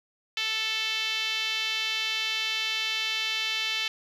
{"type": "tone with band-pass filter", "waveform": "5% pulse", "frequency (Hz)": 440, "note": "A4", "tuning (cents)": 0, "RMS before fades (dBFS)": -29, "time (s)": [0.37, 3.88], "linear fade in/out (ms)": 2, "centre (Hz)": 3000, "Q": 1.9, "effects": []}